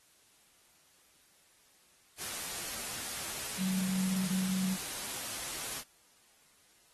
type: tone in noise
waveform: sine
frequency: 188 Hz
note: F#3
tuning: 28 cents sharp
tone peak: -30 dBFS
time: 3.57-4.77 s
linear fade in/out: 50 ms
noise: white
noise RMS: -39 dBFS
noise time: 2.17-5.84 s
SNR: +6 dB
effects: white hiss -65 dBFS RMS until 6.93 s + AAC 32 kbps